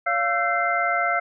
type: tone cluster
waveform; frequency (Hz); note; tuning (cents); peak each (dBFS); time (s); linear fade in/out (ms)
sine; 565 / 693 / 1339 / 1539 / 2081; C#5 / F5 / E6 / G6 / C7; +33 / -14 / +27 / -32 / -10; -33 / -24 / -24 / -29 / -26; 0.06-1.2; 10
effects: none